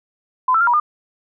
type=tone with pitch steps; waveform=sine; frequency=1017 / 1326 / 1394 / 964 / 1211 Hz; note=C6 / E6 / F6 / B5 / D#6; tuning=-50 / +10 / -4 / -42 / -47 cents; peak=-12 dBFS; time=0.48-0.8 s; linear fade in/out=5 ms; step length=64 ms; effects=none